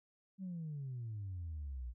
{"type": "exponential sweep", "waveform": "sine", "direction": "down", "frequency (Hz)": [196, 57.2], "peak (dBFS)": -39, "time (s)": [0.38, 1.94], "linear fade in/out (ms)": 50, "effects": ["tanh soft clip ceiling -37 dBFS"]}